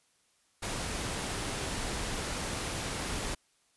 pink noise, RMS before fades -35 dBFS, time 0.62-3.35 s, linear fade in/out 10 ms, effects white hiss -70 dBFS RMS until 3.76 s + resampled to 24000 Hz

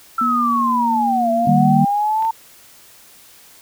sine linear two-way sweep, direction down then up, 1345 to 667 to 908 Hz, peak -15 dBFS, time 0.18-2.31 s, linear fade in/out 5 ms, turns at 1.31 s
sine tone with pitch glide, 239.8 to 234.7 Hz, A#3 to A#3, +49 to +12 cents, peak -20 dBFS, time 0.21-1.46 s, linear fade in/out 5 ms, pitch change -37 cents, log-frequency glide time 0.41-0.69 s
sine chord, Eb major, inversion none, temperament equal with one note detuned, 152.27 / 196 / 233.1 Hz, Eb3 / G3 / Bb3, -37 / 0 / 0 cents, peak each -16 dBFS, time 1.47-1.85 s, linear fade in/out 5 ms
clicks, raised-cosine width 0.3 ms, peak -21 dBFS, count 2, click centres 2.224 / 2.25 s
effects white hiss -46 dBFS RMS until 3.61 s

